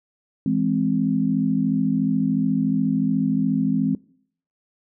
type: chord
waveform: sine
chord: E augmented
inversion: none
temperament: equal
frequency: 164.81 / 207.7 / 261.6 Hz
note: E3 / G#3 / B#3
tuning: 0 / 0 / 0 cents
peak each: -25 / -22 / -21 dBFS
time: 0.46-3.95 s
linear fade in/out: 2 ms
effects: noise-tail reverb RT60 0.6 s tail -22 dB re dry